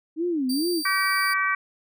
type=tone with vibrato; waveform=sine; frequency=300 Hz; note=D4; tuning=37 cents sharp; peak=-22 dBFS; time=0.16-0.83 s; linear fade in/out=50 ms; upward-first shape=sine; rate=2.3 Hz; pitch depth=290 cents each way
type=tone; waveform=sawtooth; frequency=4667 Hz; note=D8; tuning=12 cents flat; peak=-26 dBFS; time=0.49-1.34 s; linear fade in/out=10 ms
type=harmonic tone; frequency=383.6 Hz; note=G4; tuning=37 cents flat; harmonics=3 / 4 / 5 / 6; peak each=-25 / -26 / -27 / -28 dBFS; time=0.85-1.55 s; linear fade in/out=5 ms
effects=none